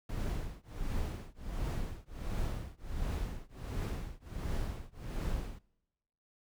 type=noise with tremolo; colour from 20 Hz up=brown; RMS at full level=-33 dBFS; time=0.09-5.59 s; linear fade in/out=5 ms; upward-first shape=triangle; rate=1.4 Hz; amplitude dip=100%; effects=noise-tail reverb RT60 1.0 s tail -26 dB re dry